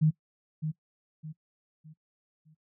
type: tone with echo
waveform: sine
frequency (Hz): 155.56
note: D#3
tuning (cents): 0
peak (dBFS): -19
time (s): 0.01-0.11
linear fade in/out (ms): 20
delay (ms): 610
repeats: 4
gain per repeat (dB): -9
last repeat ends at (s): 2.55
effects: noise-tail reverb RT60 0.1 s tail -22 dB re dry